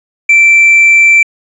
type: tone with tanh clipping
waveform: triangle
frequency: 2340 Hz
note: D7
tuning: 7 cents flat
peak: -3 dBFS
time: 0.29-1.23 s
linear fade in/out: 5 ms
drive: 6 dB
effects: resampled to 22050 Hz